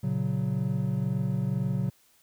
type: chord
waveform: triangle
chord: F# major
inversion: first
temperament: equal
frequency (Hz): 116.54 / 138.59 / 185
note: A#2 / C#3 / F#3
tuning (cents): 0 / 0 / 0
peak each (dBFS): -29 / -27 / -28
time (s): 0.03-1.9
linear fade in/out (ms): 10
effects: white hiss -63 dBFS RMS until 2.22 s